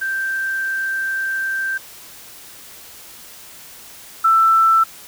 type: tone pair in turn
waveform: sine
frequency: 1568 / 1330 Hz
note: G6 / E6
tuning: 0 / +15 cents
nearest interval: minor third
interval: 285 cents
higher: first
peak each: -19 / -10 dBFS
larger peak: second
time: 0.01-1.78 / 4.24-4.84 s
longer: first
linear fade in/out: 10 ms
effects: white hiss -40 dBFS RMS until 5.07 s